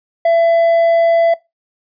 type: tone with hard clipping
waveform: sine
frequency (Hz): 670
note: E5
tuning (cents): +28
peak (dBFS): -10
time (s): 0.25-1.34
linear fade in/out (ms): 5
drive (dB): 3
effects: noise-tail reverb RT60 0.2 s tail -20 dB re dry + resampled to 11025 Hz